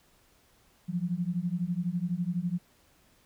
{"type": "beating tone pair", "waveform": "sine", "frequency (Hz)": [170, 182], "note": ["F3", "F#3"], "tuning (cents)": [-46, -28], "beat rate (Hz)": 12, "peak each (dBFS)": -31, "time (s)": [0.88, 2.59], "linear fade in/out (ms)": 20, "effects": ["pink hiss -64 dBFS RMS until 3.25 s"]}